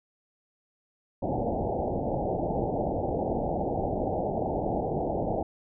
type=low-pass noise; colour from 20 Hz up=white; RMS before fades=-29 dBFS; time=1.22-5.43 s; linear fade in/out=5 ms; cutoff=830 Hz; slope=96 dB/octave; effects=none